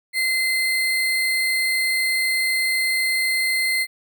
sine tone with sample-and-hold, 2068 Hz, C7, 21 cents flat, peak -18 dBFS, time 0.13-3.87 s, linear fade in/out 50 ms, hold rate 6300 Hz, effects none

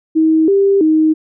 sine tone with pitch steps, 318 / 395.1 / 313.6 Hz, D#4 / G4 / D#4, +38 / +14 / +14 cents, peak -8 dBFS, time 0.15-1.14 s, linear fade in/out 20 ms, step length 330 ms, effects none

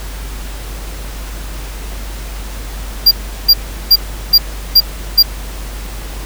square tone bursts, 4767 Hz, D8, 25 cents sharp, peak -3 dBFS, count 6, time 3.06-5.228 s, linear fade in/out 10 ms, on 53 ms, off 370 ms, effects added 49 Hz sine -23 dBFS peak until 6.25 s + pink hiss -31 dBFS RMS until 6.25 s

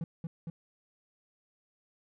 triangle tone with echo, 164.81 Hz, E3, in tune, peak -30 dBFS, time 0.01-0.04 s, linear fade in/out 2 ms, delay 230 ms, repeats 2, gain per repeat -2 dB, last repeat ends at 0.5 s, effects none

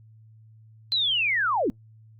sine linear sweep, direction down, 4127 to 210.3 Hz, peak -21 dBFS, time 0.92-1.7 s, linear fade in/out 0 ms, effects added 110 Hz sine -49 dBFS peak until 2.19 s + Opus 48 kbps

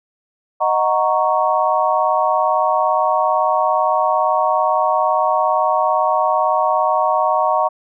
sine chord, D# minor seventh, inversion none, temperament equal, 622.3 / 740 / 932.3 / 1108.7 Hz, D#5 / F#5 / A#5 / C#6, 0 / 0 / 0 / 0 cents, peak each -19 dBFS, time 0.6-7.69 s, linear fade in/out 20 ms, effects none

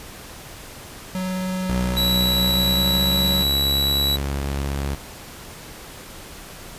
square tone with vibrato, 185.6 Hz, F#3, 6 cents sharp, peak -24 dBFS, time 1.15-3.43 s, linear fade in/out 0 ms, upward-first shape triangle, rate 19 Hz, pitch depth 10 cents each way
sawtooth tone with pitch glide, 62.7 to 69.57 Hz, B1 to C#2, +27 to +7 cents, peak -19 dBFS, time 1.69-4.95 s, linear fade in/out 5 ms, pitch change +180 cents, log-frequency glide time 2.24-3.48 s
45% pulse tone, 3920 Hz, B7, 14 cents flat, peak -19 dBFS, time 1.96-4.17 s, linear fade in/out 20 ms
effects pink hiss -39 dBFS RMS until 6.78 s + resampled to 32000 Hz

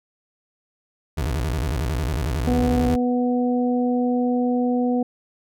30% pulse tone with vibrato, 68 Hz, C#2, 33 cents flat, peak -19 dBFS, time 1.17-2.96 s, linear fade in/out 10 ms, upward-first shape square, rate 11 Hz, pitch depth 270 cents each way
harmonic tone, 246.4 Hz, B3, 4 cents flat, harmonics 1 / 2 / 3, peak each -19 / -25 / -29 dBFS, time 2.47-5.03 s, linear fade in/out 5 ms
effects none

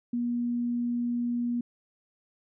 sine tone, 240 Hz, B3, 49 cents flat, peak -26 dBFS, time 0.13-1.61 s, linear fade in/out 5 ms, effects none

